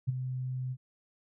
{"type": "tone with ADSR envelope", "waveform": "sine", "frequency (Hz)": 128.3, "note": "C3", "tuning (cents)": -34, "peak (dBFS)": -23, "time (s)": [0.07, 0.77], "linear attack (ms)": 21, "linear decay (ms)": 17, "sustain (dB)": -9, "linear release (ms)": 54, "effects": []}